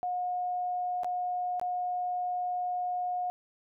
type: tone with dropouts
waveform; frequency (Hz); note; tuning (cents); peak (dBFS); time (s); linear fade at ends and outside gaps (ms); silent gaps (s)
sine; 721; F#5; -45; -29; 0.03-3.3; 0; 1.034-1.045 / 1.597-1.614
effects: none